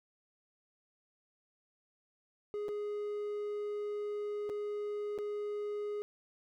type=tone with dropouts; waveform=triangle; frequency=415.3 Hz; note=G#4; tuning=in tune; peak=-33 dBFS; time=2.54-6.02 s; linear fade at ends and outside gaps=0 ms; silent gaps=2.683-2.689 / 4.493-4.498 / 5.179-5.187 s; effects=none